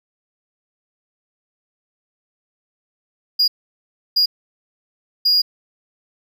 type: tone bursts at uneven times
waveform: triangle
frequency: 4861 Hz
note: D#8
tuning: 41 cents flat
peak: -11 dBFS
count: 3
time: 3.39-3.48 / 4.16-4.26 / 5.25-5.42 s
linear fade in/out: 10 ms
effects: none